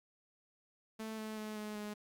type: tone with pitch steps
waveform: sawtooth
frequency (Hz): 220 / 217.2 / 214.5 / 211.8 / 209.1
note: A3 / A3 / A3 / G#3 / G#3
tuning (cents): 0 / -22 / -44 / +34 / +12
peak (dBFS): -37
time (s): 0.99-1.94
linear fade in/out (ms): 10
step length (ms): 190
effects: Opus 48 kbps